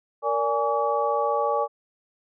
sine tone cluster, 465.5 / 580 / 831 / 1140 Hz, A#4 / D5 / G#5 / C#6, -2 / -22 / +1 / +48 cents, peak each -27 / -26 / -26 / -27 dBFS, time 0.22-1.68 s, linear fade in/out 50 ms, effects none

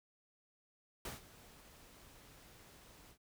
pink noise with ADSR envelope, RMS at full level -43 dBFS, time 1.05-3.18 s, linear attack 3 ms, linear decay 150 ms, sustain -17 dB, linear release 77 ms, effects none

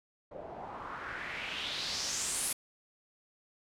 white noise with low-pass filter sweep, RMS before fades -38 dBFS, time 0.31-2.53 s, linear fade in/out 5 ms, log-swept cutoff 530 to 11000 Hz, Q 3.1, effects none

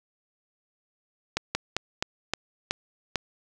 slowing click train, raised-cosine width 0.2 ms, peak -8 dBFS, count 7, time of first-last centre 1.37-3.157 s, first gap 180 ms, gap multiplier 1.2, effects none

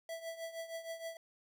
square tone with tremolo, 659.3 Hz, E5, in tune, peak -39 dBFS, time 0.09-1.17 s, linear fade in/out 2 ms, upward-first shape triangle, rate 6.4 Hz, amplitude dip 80%, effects 12-bit

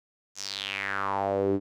sawtooth tone with band-pass filter sweep, 98.6 Hz, G2, 11 cents sharp, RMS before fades -29 dBFS, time 0.35-1.6 s, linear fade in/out 50 ms, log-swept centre 6600 to 300 Hz, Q 4.5, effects none

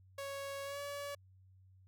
sawtooth tone with pitch glide, 554.4 to 569.7 Hz, C#5 to C#5, 0 to +47 cents, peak -37 dBFS, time 0.18-1.15 s, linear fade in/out 5 ms, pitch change +47 cents, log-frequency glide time 0.64-0.8 s, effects added 94 Hz sine -60 dBFS peak until 1.87 s

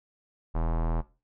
square tone with low-pass filter, 41 Hz, E1, 9 cents flat, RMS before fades -27 dBFS, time 0.54-1.02 s, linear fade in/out 20 ms, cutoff 980 Hz, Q 2, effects noise-tail reverb RT60 0.3 s tail -18 dB re dry

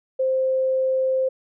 sine tone, 523.3 Hz, C5, in tune, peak -18 dBFS, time 0.19-1.29 s, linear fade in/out 10 ms, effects none

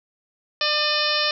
harmonic tone with a mistuned harmonic, 598 Hz, D5, 31 cents sharp, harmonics 1 / 2 / 3 / 4 / 5 / 6 / 7 / 8 / 9, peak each -28 / -28 / -28 / -28 / -28 / -28 / -28 / -28 / -28 dBFS, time 0.61-1.31 s, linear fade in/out 2 ms, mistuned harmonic 4, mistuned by +63 cents, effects none

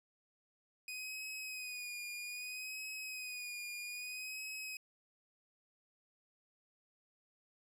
sawtooth tone with vibrato, 2489 Hz, D#7, in tune, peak -39 dBFS, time 0.88-4.77 s, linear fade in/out 2 ms, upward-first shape sine, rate 0.62 Hz, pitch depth 45 cents each way, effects resampled to 32000 Hz

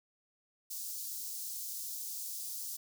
white high-pass noise, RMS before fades -41 dBFS, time 0.7-2.77 s, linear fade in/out 10 ms, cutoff 4900 Hz, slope 24 dB/octave, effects none

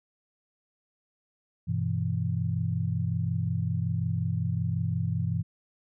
sine chord, E minor, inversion first, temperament equal, 98 / 123.47 / 164.81 Hz, G2 / B2 / E3, 0 / 0 / 0 cents, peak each -30 dBFS, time 1.67-5.43 s, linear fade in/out 20 ms, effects none

